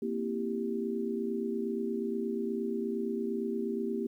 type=chord; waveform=sine; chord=C dominant seventh; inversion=third; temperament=equal; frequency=233.1 / 261.6 / 329.6 / 392 Hz; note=Bb3 / C4 / E4 / G4; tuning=0 / 0 / 0 / 0 cents; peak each=-34 / -40 / -39 / -34 dBFS; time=0.02-4.07 s; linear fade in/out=5 ms; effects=11-bit